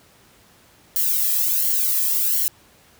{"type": "noise with flanger", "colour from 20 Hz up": "violet", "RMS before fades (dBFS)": -20, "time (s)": [0.96, 2.48], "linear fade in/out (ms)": 0, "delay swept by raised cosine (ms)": [0.8, 1.4], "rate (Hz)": 1.4, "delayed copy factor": -0.8, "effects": ["pink hiss -53 dBFS RMS until 2.99 s", "high-pass 60 Hz 12 dB/octave"]}